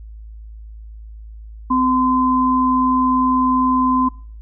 sine tone pair together, 256.8 / 1027 Hz, C4 / C6, -32 / -33 cents, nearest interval 2 octaves, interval 2399 cents, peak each -16 dBFS, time 1.7-4.09 s, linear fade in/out 10 ms, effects noise-tail reverb RT60 0.5 s tail -23 dB re dry + added 54 Hz sine -33 dBFS peak until 4.41 s

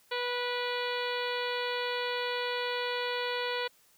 harmonic tone with a mistuned harmonic, 490 Hz, B4, 14 cents flat, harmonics 1 / 2 / 3 / 4 / 5 / 6 / 7 / 8 / 9, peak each -34 / -37 / -39 / -40 / -41 / -42 / -42 / -43 / -44 dBFS, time 0.11-3.68 s, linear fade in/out 10 ms, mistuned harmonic 5, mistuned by -20 cents, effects white hiss -64 dBFS RMS until 3.97 s

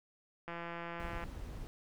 click train, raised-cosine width 0.5 ms, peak -28 dBFS, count 130, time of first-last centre 0.48-1.239 s, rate 170 Hz
brown noise, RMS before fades -44 dBFS, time 1-1.67 s, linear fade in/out 0 ms
effects none

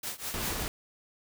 white noise with tremolo, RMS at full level -34 dBFS, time 0.03-0.63 s, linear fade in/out 5 ms, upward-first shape triangle, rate 5.1 Hz, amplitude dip 95%
pink noise, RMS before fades -34 dBFS, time 0.34-0.68 s, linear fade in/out 0 ms
effects none

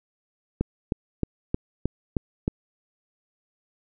click train, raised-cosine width 3 ms, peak -10 dBFS, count 7, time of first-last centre 0.61-2.479 s, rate 3.21 Hz, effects none

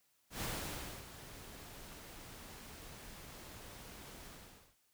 pink noise with ADSR envelope, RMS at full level -39 dBFS, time 0.3-4.76 s, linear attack 120 ms, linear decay 620 ms, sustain -13 dB, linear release 490 ms, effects white hiss -75 dBFS RMS until 4.93 s

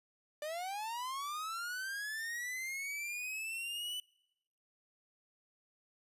45% pulse linear sweep, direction up, 587.3 to 3002 Hz, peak -38 dBFS, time 0.42-4 s, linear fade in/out 2 ms, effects noise-tail reverb RT60 0.9 s tail -26 dB re dry + resampled to 32000 Hz

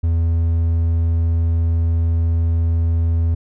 triangle tone, 83 Hz, E2, 12 cents sharp, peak -12 dBFS, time 0.03-3.35 s, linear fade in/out 10 ms, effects none

